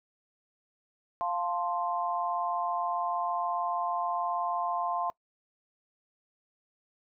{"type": "chord", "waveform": "sine", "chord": "F major", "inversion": "none", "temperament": "equal", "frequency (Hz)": [698.5, 880, 1046.5], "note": ["F5", "A5", "C6"], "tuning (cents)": [0, 0, 0], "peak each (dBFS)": [-32, -35, -32], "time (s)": [1.21, 5.1], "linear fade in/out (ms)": 0, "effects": ["noise-tail reverb RT60 0.1 s tail -22 dB re dry"]}